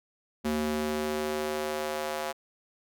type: tone with high-pass filter sweep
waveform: square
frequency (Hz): 76.1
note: D#2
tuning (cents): -38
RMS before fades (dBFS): -31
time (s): 0.44-2.33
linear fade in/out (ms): 20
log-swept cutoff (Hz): 230 to 630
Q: 1.7
effects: none